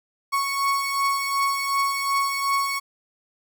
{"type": "beating tone pair", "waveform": "35% pulse", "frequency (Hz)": [1107, 1109.7], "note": ["C#6", "C#6"], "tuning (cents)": [-3, 2], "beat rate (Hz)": 2.7, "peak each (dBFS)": [-21, -26], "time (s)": [0.32, 2.8], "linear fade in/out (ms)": 20, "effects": []}